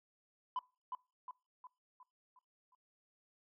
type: tone with echo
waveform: sine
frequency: 1005 Hz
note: B5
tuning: 30 cents sharp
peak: -32 dBFS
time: 0.56-0.59 s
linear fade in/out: 2 ms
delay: 360 ms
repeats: 6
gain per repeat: -6 dB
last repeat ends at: 2.75 s
effects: noise-tail reverb RT60 0.3 s tail -23 dB re dry + tanh soft clip ceiling -33 dBFS